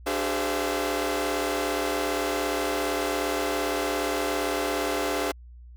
sawtooth tone cluster, 294.3 / 381.9 / 419.3 / 518 / 677 Hz, D4 / G4 / G#4 / C5 / E5, +4 / -45 / +17 / -17 / +46 cents, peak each -28 dBFS, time 0.06-5.32 s, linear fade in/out 10 ms, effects added 60 Hz sine -43 dBFS peak until 5.76 s

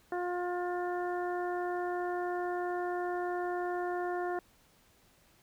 harmonic tone, 355.4 Hz, F4, 30 cents sharp, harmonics 1 / 2 / 3 / 4 / 5, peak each -34 / -36 / -44 / -44 / -46 dBFS, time 0.12-4.39 s, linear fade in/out 2 ms, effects pink hiss -65 dBFS RMS until 5.42 s

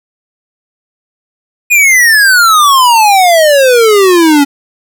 square exponential sweep, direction down, 2489 to 277.2 Hz, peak -4 dBFS, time 1.7-4.45 s, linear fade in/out 20 ms, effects none

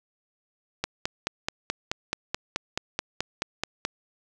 click train, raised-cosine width 0.2 ms, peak -9 dBFS, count 15, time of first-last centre 0.84-3.851 s, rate 4.65 Hz, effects none

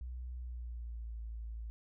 sine tone with pitch glide, 61.74 to 55.97 Hz, B1 to A1, 0 to +30 cents, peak -40 dBFS, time 0.01-1.7 s, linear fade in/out 0 ms, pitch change -170 cents, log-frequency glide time 0.36-1.16 s, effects none

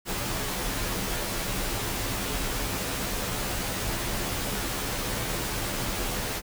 pink noise with comb filter, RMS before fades -30 dBFS, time 0.05-6.42 s, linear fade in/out 50 ms, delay 13 ms, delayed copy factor -0.65, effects none

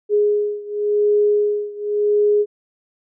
sine beating tone pair, 415.3 / 416.21 Hz, G#4 / G#4, 0 / +4 cents, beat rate 0.91 Hz, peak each -17 / -19 dBFS, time 0.09-2.46 s, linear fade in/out 50 ms, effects none

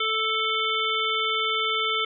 harmonic tone, 440 Hz, A4, in tune, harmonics 1 / 3 / 5 / 7 / 8, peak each -32 / -27 / -29 / -29 / -29 dBFS, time 0-2.05 s, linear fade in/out 5 ms, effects none

